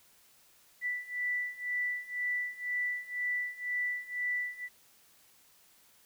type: beating tone pair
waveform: sine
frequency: 1972 / 1974 Hz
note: B6 / B6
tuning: -3 / -1 cents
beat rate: 2 Hz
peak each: -36 / -34 dBFS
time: 0.81-4.69 s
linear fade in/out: 50 ms
effects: white hiss -63 dBFS RMS until 6.05 s